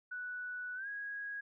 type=tone with pitch glide; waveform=sine; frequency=1480 to 1651.7 Hz; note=F#6 to G#6; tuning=0 to -10 cents; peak=-39 dBFS; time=0.11-1.41 s; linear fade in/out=10 ms; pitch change=+190 cents; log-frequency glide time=0.75-0.88 s; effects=none